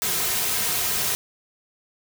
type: noise with comb filter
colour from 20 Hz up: white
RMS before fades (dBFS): -24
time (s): 0.02-1.15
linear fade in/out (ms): 0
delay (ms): 3.5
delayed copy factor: -0.55
effects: none